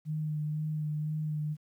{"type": "tone with vibrato", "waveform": "sine", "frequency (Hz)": 152.8, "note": "D#3", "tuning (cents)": -31, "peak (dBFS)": -30, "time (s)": [0.05, 1.57], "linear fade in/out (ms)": 50, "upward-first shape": "sine", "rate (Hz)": 2, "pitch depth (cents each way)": 21, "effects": ["11-bit"]}